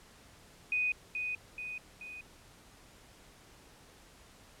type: tone with echo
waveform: sine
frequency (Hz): 2489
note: D#7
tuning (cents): 0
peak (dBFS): -28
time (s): 0.72-0.92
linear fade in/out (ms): 2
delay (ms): 430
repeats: 3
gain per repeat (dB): -5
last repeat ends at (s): 2.21
effects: pink hiss -58 dBFS RMS until 4.6 s + low-pass 11000 Hz 12 dB/octave